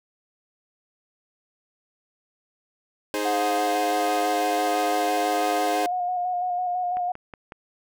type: chord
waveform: sawtooth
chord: Ab major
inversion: second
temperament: equal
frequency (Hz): 311.1 / 415.3 / 523.3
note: Eb4 / Ab4 / C5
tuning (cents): 0 / 0 / 0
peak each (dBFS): -25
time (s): 3.14-5.86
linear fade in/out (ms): 0
type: tone with vibrato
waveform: sine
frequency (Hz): 720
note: F#5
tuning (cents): -47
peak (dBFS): -23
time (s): 3.25-7.12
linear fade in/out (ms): 5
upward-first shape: square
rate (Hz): 6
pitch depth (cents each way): 22
type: click train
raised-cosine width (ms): 0.5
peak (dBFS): -24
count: 4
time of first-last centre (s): 6.97-7.521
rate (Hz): 5.44
effects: none